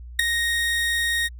30% pulse tone with ADSR envelope, 1864.7 Hz, A#6, in tune, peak -8 dBFS, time 0.19-1.29 s, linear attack 6 ms, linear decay 4 ms, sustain -10 dB, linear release 31 ms, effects added 60 Hz sine -36 dBFS peak until 1.39 s

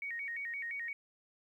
sine tone with vibrato, 2046 Hz, C7, 39 cents flat, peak -37 dBFS, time 0.02-0.93 s, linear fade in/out 2 ms, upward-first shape square, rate 5.8 Hz, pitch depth 160 cents each way, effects 12-bit

